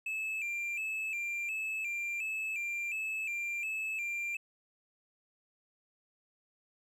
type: tone with vibrato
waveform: triangle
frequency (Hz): 2489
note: D#7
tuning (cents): 0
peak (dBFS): -32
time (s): 0.06-4.37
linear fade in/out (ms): 5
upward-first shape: square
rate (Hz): 1.4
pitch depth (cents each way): 79
effects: none